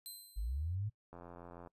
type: tone with exponential decay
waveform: 5% pulse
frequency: 4100 Hz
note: C8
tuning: 36 cents flat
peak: -36 dBFS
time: 0.06-0.75 s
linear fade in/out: 0 ms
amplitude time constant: 150 ms
type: linear sweep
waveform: sine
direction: up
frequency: 46.15 to 110 Hz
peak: -35 dBFS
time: 0.36-0.9 s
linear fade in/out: 20 ms
type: click train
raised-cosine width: 1 ms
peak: -37 dBFS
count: 48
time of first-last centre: 1.13-1.673 s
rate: 86.6 Hz
effects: noise-tail reverb RT60 0.1 s tail -23 dB re dry + resampled to 32000 Hz